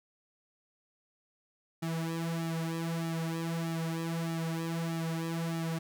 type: tone with flanger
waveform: sawtooth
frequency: 164.81 Hz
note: E3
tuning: in tune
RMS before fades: -34 dBFS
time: 1.82-5.79 s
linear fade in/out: 10 ms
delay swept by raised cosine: 1.9 to 4.7 ms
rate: 1.6 Hz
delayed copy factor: -1
effects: none